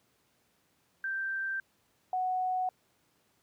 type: tone pair in turn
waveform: sine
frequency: 1568 / 740 Hz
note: G6 / F#5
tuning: 0 / 0 cents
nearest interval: octave + minor second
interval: 1300 cents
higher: first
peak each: -31 / -28 dBFS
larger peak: second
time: 1.04-1.6 / 2.13-2.69 s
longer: neither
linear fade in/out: 2 ms
effects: pink hiss -71 dBFS RMS until 3.42 s + high-pass 100 Hz 12 dB/octave